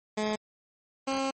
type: tone pair in turn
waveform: 15% pulse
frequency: 213.7 / 269.2 Hz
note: G#3 / C4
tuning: +50 / +49 cents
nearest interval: major third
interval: 399 cents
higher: second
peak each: -21 dBFS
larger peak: neither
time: 0.17-0.36 / 1.07-1.31 s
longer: second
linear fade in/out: 10 ms
effects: MP3 32 kbps